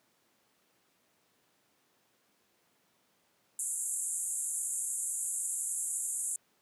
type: band-pass noise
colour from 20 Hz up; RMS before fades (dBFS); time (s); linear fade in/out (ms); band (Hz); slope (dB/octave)
pink; -35; 3.59-6.36; 2; 7100 to 11000; 96
effects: pink hiss -71 dBFS RMS until 6.61 s + high-pass 200 Hz 12 dB/octave